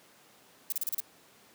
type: noise bursts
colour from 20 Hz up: violet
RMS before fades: -31 dBFS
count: 6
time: 0.7-1.003 s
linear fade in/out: 2 ms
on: 23 ms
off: 33 ms
effects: pink hiss -59 dBFS RMS until 1.54 s + high-pass 200 Hz 12 dB/octave